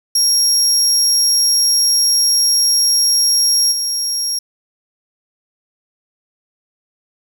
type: tone with level steps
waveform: 30% pulse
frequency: 5588 Hz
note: F8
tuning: in tune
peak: -7 / -13 dBFS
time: 0.15-4.39 s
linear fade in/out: 5 ms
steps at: 3.71 s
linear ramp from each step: 20 ms
effects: none